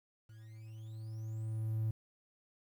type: tone with level ramp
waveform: triangle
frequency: 110.3 Hz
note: A2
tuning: 5 cents sharp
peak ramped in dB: -50 to -28 dBFS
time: 0.29-1.91 s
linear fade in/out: 5 ms
effects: tanh soft clip ceiling -26 dBFS + 11-bit